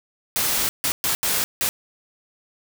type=noise bursts at uneven times; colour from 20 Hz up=white; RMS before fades=-22 dBFS; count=5; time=0.36-0.69 / 0.84-0.92 / 1.04-1.15 / 1.23-1.44 / 1.61-1.69 s; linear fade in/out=0 ms; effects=none